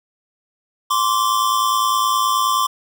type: tone pair together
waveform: square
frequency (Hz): 1046.5 / 1156.1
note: C6 / D6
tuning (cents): 0 / -28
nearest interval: major second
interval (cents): 172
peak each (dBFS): -19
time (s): 0.9-2.67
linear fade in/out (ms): 10
effects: none